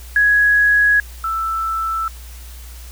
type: tone pair in turn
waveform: sine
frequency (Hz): 1669 / 1324.7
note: G#6 / E6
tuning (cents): +8 / +8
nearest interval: major third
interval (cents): 400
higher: first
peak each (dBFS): -10 / -18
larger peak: first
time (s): 0.16-1 / 1.24-2.08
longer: neither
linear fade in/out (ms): 2
effects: added 60 Hz sine -33 dBFS peak until 2.91 s + white hiss -42 dBFS RMS until 2.91 s